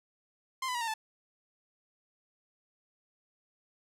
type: tone with pitch steps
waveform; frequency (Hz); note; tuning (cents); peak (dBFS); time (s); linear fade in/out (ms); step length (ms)
sawtooth; 1046.5 / 1001 / 957.4 / 915.8 / 875.9; C6 / B5 / A#5 / A#5 / A5; 0 / +23 / +46 / -31 / -8; -28; 0.62-0.94; 5; 64
effects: low-pass 11000 Hz 12 dB/octave